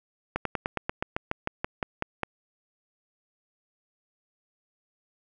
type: slowing click train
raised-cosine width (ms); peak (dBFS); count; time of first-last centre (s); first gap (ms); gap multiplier
0.5; -12; 14; 0.36-2.233; 93; 1.07
effects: none